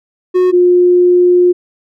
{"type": "tone pair in turn", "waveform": ["triangle", "sine"], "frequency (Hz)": [364.8, 356.7], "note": ["F#4", "F4"], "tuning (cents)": [-24, 37], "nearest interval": "unison", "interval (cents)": 39, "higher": "first", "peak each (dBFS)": -5, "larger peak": "neither", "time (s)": [[0.34, 0.52], [0.52, 1.53]], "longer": "second", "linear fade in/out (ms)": 20, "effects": []}